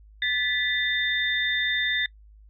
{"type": "tone cluster", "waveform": "sine", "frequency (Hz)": [1739, 1978, 3612], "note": ["A6", "B6", "A7"], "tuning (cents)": [-21, 2, 45], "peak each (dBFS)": -27, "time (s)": [0.22, 2.06], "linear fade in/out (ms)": 2, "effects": ["noise-tail reverb RT60 0.1 s tail -24 dB re dry", "added 52 Hz sine -48 dBFS peak until 2.49 s"]}